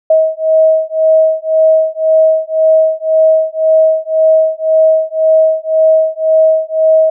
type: beating tone pair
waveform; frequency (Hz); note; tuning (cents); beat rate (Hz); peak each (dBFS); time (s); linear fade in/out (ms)
sine; 635 / 636.9; D#5 / D#5; +35 / +40; 1.9; -10; 0.1-7.1; 5
effects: none